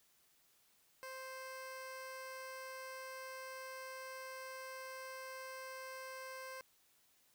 15% pulse tone, 523.3 Hz, C5, in tune, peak -40 dBFS, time 1.03-6.61 s, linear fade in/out 0 ms, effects white hiss -72 dBFS RMS until 7.34 s

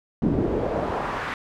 brown noise with band-pass filter sweep, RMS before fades -25 dBFS, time 0.22-1.34 s, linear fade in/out 2 ms, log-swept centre 240 to 1700 Hz, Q 1.5, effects none

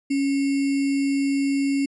sine tone with sample-and-hold, 277.2 Hz, C#4, in tune, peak -19 dBFS, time 0.1-1.86 s, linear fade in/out 10 ms, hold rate 2450 Hz, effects resampled to 24000 Hz

